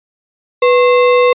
sine tone with sample-and-hold, 493.9 Hz, B4, in tune, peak -6 dBFS, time 0.62-1.33 s, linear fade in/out 5 ms, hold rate 1575 Hz, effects resampled to 8000 Hz

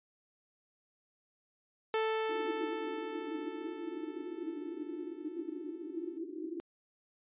sawtooth tone with exponential decay, 440.5 Hz, A4, 2 cents sharp, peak -25 dBFS, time 1.94-6.18 s, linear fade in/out 1 ms, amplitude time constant 920 ms
pink band-pass noise, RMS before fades -41 dBFS, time 2.29-6.6 s, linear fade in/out 0 ms, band 300 to 360 Hz, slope 96 dB/octave
effects resampled to 8000 Hz

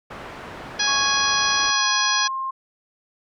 white low-pass noise, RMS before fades -37 dBFS, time 0.1-1.71 s, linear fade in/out 10 ms, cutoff 1400 Hz, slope 12 dB/octave
harmonic tone, 830.6 Hz, G#5, in tune, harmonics 1 / 2 / 3 / 4 / 5 / 6 / 7, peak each -32 / -24 / -29 / -26 / -27 / -26 / -26 dBFS, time 0.79-2.28 s, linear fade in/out 10 ms
sine tone with pitch glide, 1108.7 to 1061.1 Hz, C#6 to C6, 0 to +24 cents, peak -24 dBFS, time 0.87-2.51 s, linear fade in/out 10 ms, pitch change -76 cents, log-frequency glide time 1.7-1.87 s
effects none

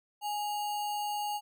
sine tone with sample-and-hold, 830 Hz, G#5, 1 cent flat, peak -31 dBFS, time 0.21-1.41 s, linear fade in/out 50 ms, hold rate 3675 Hz, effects none

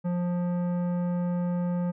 triangle tone with tanh clipping, 176.4 Hz, F3, 18 cents sharp, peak -27 dBFS, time 0.04-1.92 s, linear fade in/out 20 ms, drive 17 dB, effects none

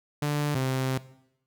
sawtooth tone pair in turn, 147.2 / 131.14 Hz, D3 / C3, +4 / +4 cents, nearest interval major second, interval 200 cents, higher first, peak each -21 / -21 dBFS, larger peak neither, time 0.22-0.55 / 0.55-0.98 s, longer second, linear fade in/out 5 ms, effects noise-tail reverb RT60 0.8 s tail -18 dB re dry

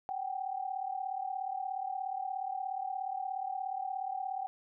sine tone pair together, 755 / 791.9 Hz, F#5 / G5, +35 / +17 cents, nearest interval minor second, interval 82 cents, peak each -36 / -38 dBFS, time 0.09-4.47 s, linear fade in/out 0 ms, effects none

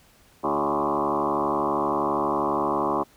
sine tone with frequency modulation, 698.5 Hz, F5, in tune, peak -21 dBFS, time 0.43-3.04 s, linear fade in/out 20 ms, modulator 72.4 Hz, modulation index 6.2, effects pink hiss -57 dBFS RMS until 3.16 s

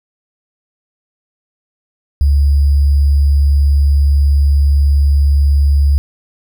sine tone with sample-and-hold, 70.8 Hz, C#2, 37 cents sharp, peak -7 dBFS, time 2.21-5.98 s, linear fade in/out 0 ms, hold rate 4900 Hz, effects none

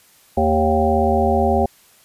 harmonic tone with a mistuned harmonic, 78.5 Hz, D#2, 16 cents sharp, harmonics 1 / 3 / 5 / 7 / 9 / 10, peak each -21 / -21 / -21 / -21 / -21 / -21 dBFS, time 0.37-1.66 s, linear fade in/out 5 ms, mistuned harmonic 3, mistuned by -50 cents, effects white hiss -52 dBFS RMS until 2.04 s + resampled to 32000 Hz

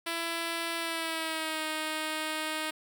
5% pulse tone with pitch glide, 334.1 to 311.7 Hz, E4 to D#4, +23 to +3 cents, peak -20 dBFS, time 0.06-2.71 s, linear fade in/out 10 ms, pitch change -120 cents, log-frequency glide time 0.78-1.65 s, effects none

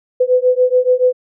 sine beating tone pair, 500 / 507 Hz, B4 / B4, +21 / +45 cents, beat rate 7 Hz, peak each -13 dBFS, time 0.2-1.13 s, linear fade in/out 10 ms, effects none

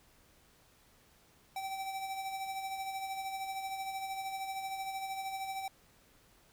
square tone with tremolo, 773 Hz, G5, 24 cents flat, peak -36 dBFS, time 1.56-5.68 s, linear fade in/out 2 ms, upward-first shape sine, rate 13 Hz, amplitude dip 45%, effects pink hiss -65 dBFS RMS until 6.52 s

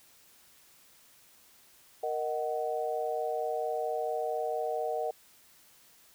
sine chord, D# minor, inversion second, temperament just, 466.7 / 622.3 / 746.7 Hz, A#4 / D#5 / F#5, +2 / 0 / +16 cents, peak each -34 dBFS, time 2.03-5.11 s, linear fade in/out 5 ms, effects white hiss -60 dBFS RMS until 6.14 s

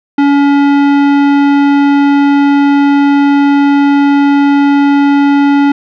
sine tone with tanh clipping, 283.1 Hz, C#4, 37 cents sharp, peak -7 dBFS, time 0.18-5.72 s, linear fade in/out 5 ms, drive 17 dB, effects none

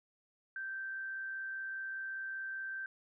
sine tone with amplitude modulation, 1561 Hz, G6, 8 cents flat, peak -37 dBFS, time 0.56-2.86 s, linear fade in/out 2 ms, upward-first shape sine, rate 125 Hz, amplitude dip 25%, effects none

